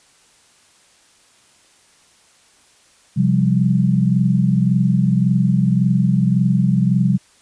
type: chord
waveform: sine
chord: C suspended fourth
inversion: none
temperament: just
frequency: 130.81 / 174.42 / 196.22 Hz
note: C3 / F3 / G3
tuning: 0 / -2 / +2 cents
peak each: -17 dBFS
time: 3.16-7.18 s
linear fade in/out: 20 ms
effects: white hiss -53 dBFS RMS until 7.41 s + resampled to 22050 Hz